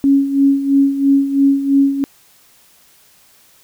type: tone with tremolo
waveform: sine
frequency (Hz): 276.6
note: C#4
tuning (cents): -4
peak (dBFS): -7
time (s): 0.04-2.04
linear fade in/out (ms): 0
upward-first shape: sine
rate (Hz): 3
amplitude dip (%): 70
effects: white hiss -50 dBFS RMS until 3.63 s